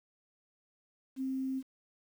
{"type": "tone with quantisation", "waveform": "sine", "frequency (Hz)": 264.2, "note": "C4", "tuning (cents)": 17, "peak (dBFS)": -32, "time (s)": [1.16, 1.63], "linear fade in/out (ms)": 50, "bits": 10, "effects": []}